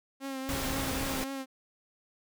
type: tone with vibrato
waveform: sawtooth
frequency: 268.2 Hz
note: C4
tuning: 43 cents sharp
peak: -31 dBFS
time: 0.2-1.46 s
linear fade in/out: 50 ms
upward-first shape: triangle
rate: 3.8 Hz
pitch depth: 40 cents each way
type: noise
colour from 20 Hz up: pink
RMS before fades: -34 dBFS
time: 0.49-1.24 s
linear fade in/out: 0 ms
effects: none